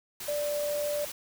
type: tone in noise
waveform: sine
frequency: 587.3 Hz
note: D5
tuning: in tune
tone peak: -28 dBFS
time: 0.28-1.05 s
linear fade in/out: 5 ms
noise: white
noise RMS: -39 dBFS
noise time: 0.2-1.12 s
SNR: +8 dB
effects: none